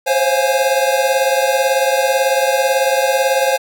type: chord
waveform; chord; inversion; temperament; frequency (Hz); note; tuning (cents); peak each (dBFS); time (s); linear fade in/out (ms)
square; Db major seventh; third; equal with one note detuned; 523.3 / 541.4 / 698.5 / 830.6; C5 / Db5 / F5 / Ab5; 0 / -41 / 0 / 0; -18 / -18 / -23 / -20; 0.06-3.58; 20
effects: none